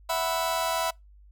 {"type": "chord", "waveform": "sawtooth", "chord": "E suspended second", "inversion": "none", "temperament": "just", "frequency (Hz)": [659.3, 741.7, 988.9], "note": ["E5", "F#5", "B5"], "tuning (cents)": [0, 4, 2], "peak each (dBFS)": [-24, -29, -25], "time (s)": [0.09, 0.91], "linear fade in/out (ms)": 10, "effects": ["noise-tail reverb RT60 0.2 s tail -26 dB re dry", "added 50 Hz sine -50 dBFS peak until 1.31 s"]}